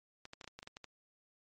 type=clicks; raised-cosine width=0.2 ms; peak=-30 dBFS; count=10; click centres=0.254 / 0.334 / 0.412 / 0.443 / 0.477 / 0.59 / 0.629 / 0.674 / 0.769 / 0.843 s; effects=MP3 48 kbps